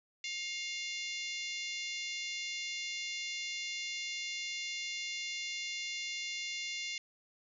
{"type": "harmonic tone with a mistuned harmonic", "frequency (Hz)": 698.5, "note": "F5", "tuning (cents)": 0, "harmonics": [3, 4, 5, 6, 7, 8, 9, 10], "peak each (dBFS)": [-41, -43, -45, -47, -48, -49, -50, -51], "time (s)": [0.24, 6.98], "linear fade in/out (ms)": 2, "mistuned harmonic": 3, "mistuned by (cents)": 36, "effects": []}